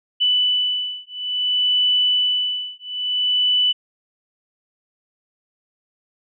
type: beating tone pair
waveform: sine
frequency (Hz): 2983 / 2983.58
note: F#7 / F#7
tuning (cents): +13 / +14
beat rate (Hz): 0.58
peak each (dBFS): -20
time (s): 0.2-3.73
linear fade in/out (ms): 20
effects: none